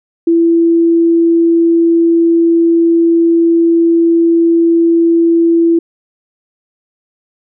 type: tone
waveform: sine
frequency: 334.6 Hz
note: E4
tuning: 26 cents sharp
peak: -6 dBFS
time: 0.27-5.79 s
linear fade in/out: 5 ms
effects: none